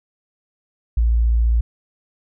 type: tone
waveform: sine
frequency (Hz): 57.4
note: A#1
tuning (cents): -26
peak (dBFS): -13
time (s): 0.97-1.61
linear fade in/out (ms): 5
effects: none